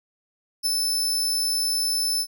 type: tone with ADSR envelope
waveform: sawtooth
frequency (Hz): 5270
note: E8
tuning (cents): -1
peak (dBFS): -16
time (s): 0.63-2.27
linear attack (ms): 33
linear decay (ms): 5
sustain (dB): -3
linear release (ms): 64
effects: none